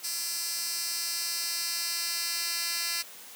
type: tone with high-pass filter sweep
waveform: 10% pulse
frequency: 340 Hz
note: F4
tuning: 46 cents flat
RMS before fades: -32 dBFS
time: 0.03-3.03 s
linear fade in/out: 20 ms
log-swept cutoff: 5800 to 3600 Hz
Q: 1.2
effects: white hiss -47 dBFS RMS until 3.35 s + high-pass 200 Hz 12 dB/octave